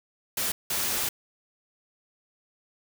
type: noise bursts at uneven times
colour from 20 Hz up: white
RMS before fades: -28 dBFS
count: 2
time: 0.37-0.52 / 0.7-1.09 s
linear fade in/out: 5 ms
effects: none